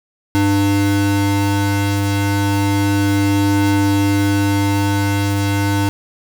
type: tone pair together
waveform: square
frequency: 100 / 299.7 Hz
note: G2 / D4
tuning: +35 / +35 cents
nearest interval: octave + perfect fifth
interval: 1900 cents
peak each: -17 dBFS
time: 0.35-5.89 s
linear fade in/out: 0 ms
effects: none